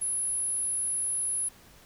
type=tone; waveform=sine; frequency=10548 Hz; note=E9; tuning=in tune; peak=-27 dBFS; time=0.01-1.49 s; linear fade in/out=10 ms; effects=pink hiss -55 dBFS RMS until 1.85 s